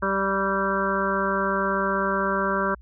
harmonic tone with a mistuned harmonic, 195.2 Hz, G3, 7 cents flat, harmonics 1 / 2 / 3 / 5 / 6 / 7 / 8, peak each -29 / -29 / -29 / -29 / -29 / -29 / -29 dBFS, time 0.02-2.75 s, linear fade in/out 10 ms, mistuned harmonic 6, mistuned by -24 cents, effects added 60 Hz sine -44 dBFS peak until 2.81 s

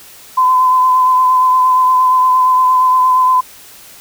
sine tone with vibrato, 1019 Hz, C6, 46 cents flat, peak -7 dBFS, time 0.37-3.41 s, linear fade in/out 10 ms, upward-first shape sine, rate 8.6 Hz, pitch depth 19 cents each way, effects white hiss -38 dBFS RMS until 4 s

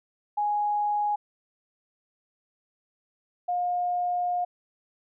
sine tone pair in turn, 830.6 / 712.4 Hz, G#5 / F5, 0 / +34 cents, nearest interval minor third, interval 266 cents, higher first, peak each -23 / -24 dBFS, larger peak first, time 0.37-1.16 / 3.48-4.45 s, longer second, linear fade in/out 10 ms, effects none

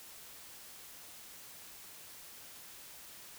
silence, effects white hiss -52 dBFS RMS until 3.38 s

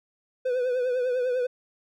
triangle tone with vibrato, 501 Hz, B4, 25 cents sharp, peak -21 dBFS, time 0.45-1.47 s, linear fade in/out 10 ms, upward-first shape triangle, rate 10 Hz, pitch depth 66 cents each way, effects none

